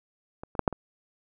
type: clicks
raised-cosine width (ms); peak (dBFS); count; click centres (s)
1; -24 / -27 / -7 / -6 / -22; 5; 0.435 / 0.552 / 0.593 / 0.678 / 0.727
effects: none